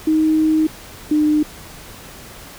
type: tone pair in turn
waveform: sine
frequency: 313.3 / 302.6 Hz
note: D#4 / D#4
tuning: +12 / -48 cents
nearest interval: minor second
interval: 60 cents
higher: first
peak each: -12 dBFS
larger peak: neither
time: 0.07-0.67 / 1.11-1.43 s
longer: first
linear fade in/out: 5 ms
effects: pink hiss -38 dBFS RMS until 2.58 s